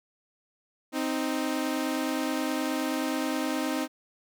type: tone pair together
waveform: sawtooth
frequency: 261.6 / 311.1 Hz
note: C4 / D#4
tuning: 0 / 0 cents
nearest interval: minor third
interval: 300 cents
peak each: -26 dBFS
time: 0.92-3.88 s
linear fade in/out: 50 ms
effects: none

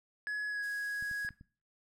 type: tone with pitch glide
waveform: triangle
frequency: 1689 to 1661.9 Hz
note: G#6 to G#6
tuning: +29 to +1 cents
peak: -32 dBFS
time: 0.27-1.29 s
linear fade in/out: 0 ms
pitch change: -28 cents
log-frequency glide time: 0.49-0.6 s
type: noise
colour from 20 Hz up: violet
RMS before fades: -48 dBFS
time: 0.62-1.28 s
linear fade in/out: 20 ms
type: clicks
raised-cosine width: 5 ms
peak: -40 dBFS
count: 5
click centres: 1.025 / 1.113 / 1.249 / 1.307 / 1.411 s
effects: noise-tail reverb RT60 0.4 s tail -20 dB re dry + low-pass 10000 Hz 12 dB/octave

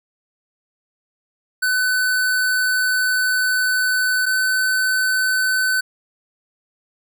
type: tone pair in turn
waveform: square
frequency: 1506 / 1515.6 Hz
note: F#6 / F#6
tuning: +30 / +41 cents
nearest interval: unison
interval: 11 cents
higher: second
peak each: -17 dBFS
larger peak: neither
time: 1.62-4.26 / 4.26-5.81 s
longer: first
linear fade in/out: 10 ms
effects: none

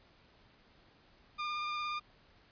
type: tone with vibrato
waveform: sawtooth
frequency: 1205 Hz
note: D6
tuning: 44 cents sharp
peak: -31 dBFS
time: 1.38-2 s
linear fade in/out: 20 ms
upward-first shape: sine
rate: 17 Hz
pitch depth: 14 cents each way
effects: pink hiss -64 dBFS RMS until 2.51 s + resampled to 11025 Hz

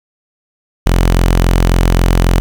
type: tone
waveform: sawtooth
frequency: 43.7 Hz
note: F1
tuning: 2 cents sharp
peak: -4 dBFS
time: 0.86-2.4 s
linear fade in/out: 0 ms
effects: 7-bit

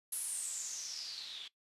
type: noise with low-pass filter sweep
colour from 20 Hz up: blue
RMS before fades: -42 dBFS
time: 0.12-1.48 s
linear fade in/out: 5 ms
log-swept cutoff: 11000 to 3300 Hz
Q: 7.1
effects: noise-tail reverb RT60 0.1 s tail -18 dB re dry + resampled to 32000 Hz

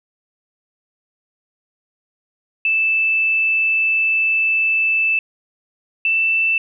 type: tone pair in turn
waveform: sine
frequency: 2637 / 2658 Hz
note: E7 / E7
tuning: 0 / +14 cents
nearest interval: unison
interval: 14 cents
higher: second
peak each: -14 dBFS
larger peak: neither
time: 2.65-5.19 / 6.05-6.58 s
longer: first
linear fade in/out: 2 ms
effects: none

